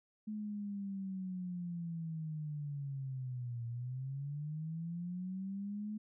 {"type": "linear two-way sweep", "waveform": "sine", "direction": "down then up", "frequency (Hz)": [214.8, 116.4, 214.8], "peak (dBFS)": -38, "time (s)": [0.27, 5.98], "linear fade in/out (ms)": 10, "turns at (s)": 3.66, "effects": []}